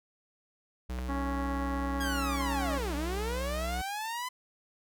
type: tone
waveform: square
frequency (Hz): 62.6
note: B1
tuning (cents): +24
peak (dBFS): -34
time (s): 0.89-3.82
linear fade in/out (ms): 10
type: click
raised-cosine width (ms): 0.5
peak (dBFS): -24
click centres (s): 0.988
type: harmonic tone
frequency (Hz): 277.2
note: C#4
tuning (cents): 0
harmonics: 1 / 2 / 3 / 4 / 5 / 6 / 7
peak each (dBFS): -34 / -42 / -40 / -39 / -47 / -48 / -49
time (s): 1.08-2.79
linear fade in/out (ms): 20
type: linear two-way sweep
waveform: sawtooth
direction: down then up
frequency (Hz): 1661.2 to 277.2 to 1019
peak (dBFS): -30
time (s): 2-4.29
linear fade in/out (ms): 10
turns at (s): 2.95
effects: none